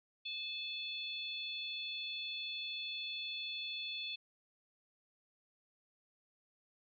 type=harmonic tone; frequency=867 Hz; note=A5; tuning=26 cents flat; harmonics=3 / 4 / 5; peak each=-44 / -42 / -47 dBFS; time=0.25-4.16 s; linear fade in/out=10 ms; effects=none

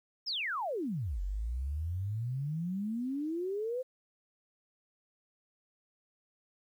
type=exponential two-way sweep; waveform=sine; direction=down then up; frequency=5540 to 44.9 to 524 Hz; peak=-32 dBFS; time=0.26-3.83 s; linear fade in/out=20 ms; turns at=1.21 s; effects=11-bit

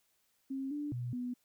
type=tone with pitch steps; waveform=sine; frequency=268.7 / 293.5 / 122.2 / 246.8 Hz; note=C4 / D4 / B2 / B3; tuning=+46 / -1 / -18 / -1 cents; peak=-35 dBFS; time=0.5-1.34 s; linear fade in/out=10 ms; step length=210 ms; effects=white hiss -75 dBFS RMS until 1.44 s

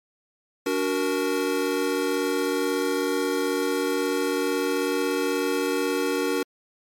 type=chord; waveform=square; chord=D augmented; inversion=none; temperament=equal with one note detuned; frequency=287.8 / 370 / 466.2 Hz; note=D4 / F#4 / A#4; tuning=-35 / 0 / 0 cents; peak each=-28 / -28 / -27 dBFS; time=0.66-6.43 s; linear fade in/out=5 ms; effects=MP3 64 kbps

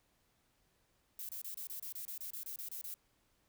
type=noise bursts; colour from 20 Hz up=violet; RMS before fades=-44 dBFS; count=14; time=1.19-2.941 s; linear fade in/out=2 ms; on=100 ms; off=27 ms; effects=pink hiss -75 dBFS RMS until 3.48 s

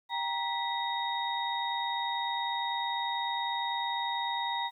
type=tone cluster; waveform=sine; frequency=791 / 940 / 1968 / 3736 Hz; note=G5 / A#5 / B6 / A#7; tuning=+15 / +14 / -7 / +3 cents; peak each=-38 / -32 / -39 / -36 dBFS; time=0.09-4.71 s; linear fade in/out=50 ms; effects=11-bit

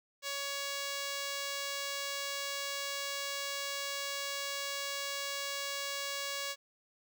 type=tone; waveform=5% pulse; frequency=560 Hz; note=C#5; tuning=18 cents sharp; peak=-24 dBFS; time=0.22-6.56 s; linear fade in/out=50 ms; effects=none

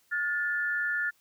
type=tone pair together; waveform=sine; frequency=1429 / 1751.7 Hz; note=F6 / A6; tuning=+39 / -8 cents; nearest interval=major third; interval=353 cents; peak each=-30 / -29 dBFS; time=0.11-1.11 s; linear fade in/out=20 ms; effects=white hiss -67 dBFS RMS until 1.2 s

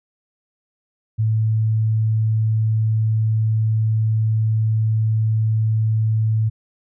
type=tone; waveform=sine; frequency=110 Hz; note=A2; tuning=in tune; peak=-15 dBFS; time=1.18-6.5 s; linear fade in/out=20 ms; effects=none

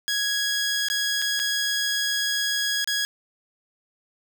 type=tone with dropouts; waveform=15% pulse; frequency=1661.2 Hz; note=G#6; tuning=in tune; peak=-16 dBFS; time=0.08-3.05 s; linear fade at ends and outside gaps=0 ms; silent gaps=0.885-0.9 / 1.218-1.222 / 1.393-1.398 / 2.844-2.875 s; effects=none

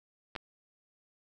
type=clicks; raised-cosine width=0.3 ms; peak=-26 / -20 dBFS; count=2; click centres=0.353 / 0.362 s; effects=none

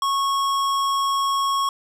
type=tone with hard clipping; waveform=sine; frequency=1100 Hz; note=C#6; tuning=14 cents flat; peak=-21 dBFS; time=0.02-1.69 s; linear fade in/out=2 ms; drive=15 dB; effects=none

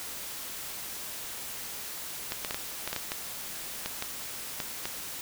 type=clicks; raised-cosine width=0.2 ms; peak=-14 dBFS; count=12; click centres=2.321 / 2.448 / 2.509 / 2.545 / 2.876 / 2.93 / 2.963 / 3.119 / 3.86 / 4.024 / 4.602 / 4.855 s; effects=white hiss -39 dBFS RMS until 5.21 s

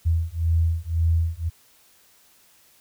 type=beating tone pair; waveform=sine; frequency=81.7 / 83.6 Hz; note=E2 / E2; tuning=-15 / +25 cents; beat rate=1.9 Hz; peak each=-22 dBFS; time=0.05-1.5 s; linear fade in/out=20 ms; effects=white hiss -57 dBFS RMS until 2.8 s

